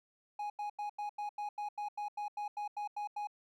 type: tone bursts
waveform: triangle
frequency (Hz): 830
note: G#5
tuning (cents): -1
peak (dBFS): -34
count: 15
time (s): 0.39-3.272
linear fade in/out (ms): 5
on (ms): 110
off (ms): 88
effects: none

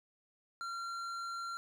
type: tone with hard clipping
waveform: sine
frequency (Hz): 1373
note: F6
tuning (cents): -30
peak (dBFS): -40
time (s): 0.61-1.57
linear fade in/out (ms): 0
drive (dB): 10
effects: none

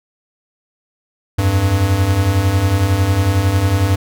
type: beating tone pair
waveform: square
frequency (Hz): 87.31 / 98.31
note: F2 / G2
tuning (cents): 0 / +5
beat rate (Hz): 11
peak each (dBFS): -19 / -14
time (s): 1.38-3.96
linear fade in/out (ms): 10
effects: none

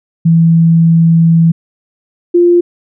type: tone pair in turn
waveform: sine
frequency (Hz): 165.3 / 348.8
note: E3 / F4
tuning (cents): +5 / -2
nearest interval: octave + minor second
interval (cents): 1293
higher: second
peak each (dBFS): -4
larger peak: neither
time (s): 0.25-1.52 / 2.34-2.61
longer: first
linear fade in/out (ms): 10
effects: none

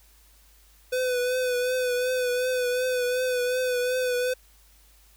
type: tone with vibrato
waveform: square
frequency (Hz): 501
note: B4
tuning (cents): +25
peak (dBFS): -24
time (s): 0.92-4.34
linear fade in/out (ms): 10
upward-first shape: triangle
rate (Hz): 2.7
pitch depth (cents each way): 40
effects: added 51 Hz sine -56 dBFS peak until 5.16 s + white hiss -59 dBFS RMS until 5.16 s

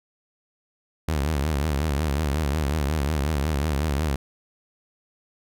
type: tone with vibrato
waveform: sawtooth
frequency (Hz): 73.8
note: D2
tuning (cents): +9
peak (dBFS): -18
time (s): 1.08-4.16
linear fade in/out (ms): 5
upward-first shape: triangle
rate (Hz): 5.5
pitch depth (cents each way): 180
effects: none

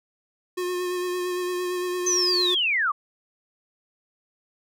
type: tone with vibrato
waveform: square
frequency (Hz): 359.8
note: F#4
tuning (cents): -48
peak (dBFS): -26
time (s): 0.57-2.55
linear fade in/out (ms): 10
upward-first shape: sine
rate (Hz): 8.8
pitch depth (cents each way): 20
type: linear sweep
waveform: sine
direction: down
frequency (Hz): 6272 to 1100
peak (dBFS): -20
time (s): 2.06-2.92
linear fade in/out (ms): 10
effects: none

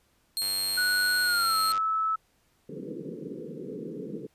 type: tone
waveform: sawtooth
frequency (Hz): 4231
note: C8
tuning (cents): +19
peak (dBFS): -24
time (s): 0.37-1.72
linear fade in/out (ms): 0
type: click train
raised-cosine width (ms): 0.2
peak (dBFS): -23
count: 134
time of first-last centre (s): 0.42-1.777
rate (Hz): 98
type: tone with pitch glide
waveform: sine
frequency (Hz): 1473 to 1304.7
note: F#6 to E6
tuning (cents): -8 to -18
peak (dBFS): -24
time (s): 0.77-2.16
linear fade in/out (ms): 10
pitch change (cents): -210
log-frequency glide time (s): 1.24-1.57
type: band-pass noise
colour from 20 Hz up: white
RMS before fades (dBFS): -38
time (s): 2.69-4.27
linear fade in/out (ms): 5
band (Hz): 140 to 490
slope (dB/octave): 96
effects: pink hiss -68 dBFS RMS until 4.34 s + resampled to 32000 Hz

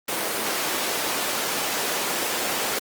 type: high-pass noise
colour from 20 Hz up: pink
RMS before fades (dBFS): -26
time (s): 0.08-2.79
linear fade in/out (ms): 5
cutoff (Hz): 370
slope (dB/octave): 12
effects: Opus 24 kbps

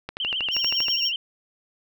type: click train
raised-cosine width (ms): 0.3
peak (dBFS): -15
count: 11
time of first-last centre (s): 0.09-0.884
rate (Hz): 12.6
type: tone with vibrato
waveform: sine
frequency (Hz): 2947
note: F#7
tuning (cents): -8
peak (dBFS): -24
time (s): 0.2-1.16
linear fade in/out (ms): 2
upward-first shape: triangle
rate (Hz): 13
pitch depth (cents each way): 150
type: tone with tremolo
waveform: triangle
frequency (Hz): 5540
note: F8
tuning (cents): -15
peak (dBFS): -21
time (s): 0.51-1.12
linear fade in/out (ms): 50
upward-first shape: square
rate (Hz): 7.8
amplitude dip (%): 40
effects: none

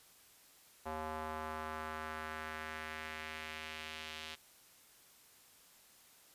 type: tone with band-pass filter sweep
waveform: square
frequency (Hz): 78.4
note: D#2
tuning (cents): +14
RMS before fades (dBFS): -44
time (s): 0.85-4.36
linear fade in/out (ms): 20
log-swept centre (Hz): 850 to 3300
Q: 1.6
effects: white hiss -63 dBFS RMS until 6.34 s + resampled to 32000 Hz

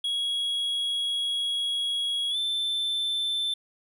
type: tone with pitch glide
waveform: triangle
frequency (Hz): 3322 to 3540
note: G#7 to A7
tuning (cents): 0 to +10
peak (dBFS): -24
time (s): 0.04-3.54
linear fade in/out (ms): 5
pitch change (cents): +110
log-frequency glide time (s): 2.3-2.37
effects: none

